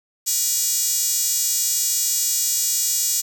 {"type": "tone with high-pass filter", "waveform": "5% pulse", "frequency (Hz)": 480.5, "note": "B4", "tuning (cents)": -48, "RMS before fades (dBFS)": -21, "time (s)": [0.26, 3.22], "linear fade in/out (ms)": 20, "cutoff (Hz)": 7900, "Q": 2.9, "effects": []}